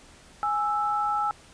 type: tone pair together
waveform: sine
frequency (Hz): 832 / 1319.2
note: G#5 / E6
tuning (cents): +3 / +1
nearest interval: minor sixth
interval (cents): 798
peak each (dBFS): -26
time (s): 0.43-1.31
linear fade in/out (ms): 0
effects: pink hiss -52 dBFS RMS until 1.53 s + resampled to 22050 Hz